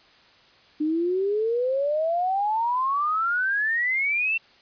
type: exponential sweep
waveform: sine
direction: up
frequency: 298.6 to 2727 Hz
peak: -21 dBFS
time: 0.8-4.38 s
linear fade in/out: 10 ms
effects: white hiss -55 dBFS RMS until 4.61 s + resampled to 11025 Hz